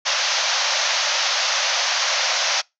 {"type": "band-pass noise", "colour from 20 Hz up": "white", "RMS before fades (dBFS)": -21, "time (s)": [0.05, 2.62], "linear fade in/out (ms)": 20, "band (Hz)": [530, 6400], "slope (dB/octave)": 96, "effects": ["noise-tail reverb RT60 0.2 s tail -25 dB re dry"]}